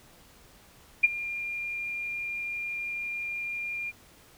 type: tone with ADSR envelope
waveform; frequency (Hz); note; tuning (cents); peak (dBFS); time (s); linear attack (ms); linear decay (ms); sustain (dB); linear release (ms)
sine; 2402; D7; +38; -13; 1.03-3.92; 13; 24; -18; 32
effects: pink hiss -56 dBFS RMS until 4.37 s